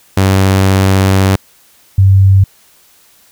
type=tone pair in turn; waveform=sawtooth / sine; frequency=96 / 96.67 Hz; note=G2 / G2; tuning=-36 / -24 cents; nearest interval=unison; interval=12 cents; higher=second; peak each=-3 dBFS; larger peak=neither; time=0.17-1.36 / 1.98-2.44 s; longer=first; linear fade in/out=5 ms; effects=white hiss -47 dBFS RMS until 3.31 s